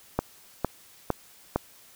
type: click train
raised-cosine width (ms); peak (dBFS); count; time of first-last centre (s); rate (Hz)
1; -9; 4; 0.19-1.56; 2.19
effects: white hiss -54 dBFS RMS until 1.95 s